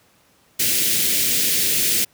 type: band-stop noise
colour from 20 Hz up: white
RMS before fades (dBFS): -19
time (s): 0.59-2.05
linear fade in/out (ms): 10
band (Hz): 470 to 2000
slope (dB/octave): 24
effects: pink hiss -57 dBFS RMS until 2.13 s + high-pass 100 Hz 12 dB/octave